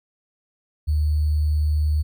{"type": "tone with sample-and-hold", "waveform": "sine", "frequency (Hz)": 75.8, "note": "D#2", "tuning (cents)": -45, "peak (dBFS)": -17, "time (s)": [0.87, 2.03], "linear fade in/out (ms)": 20, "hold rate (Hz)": 4410, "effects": []}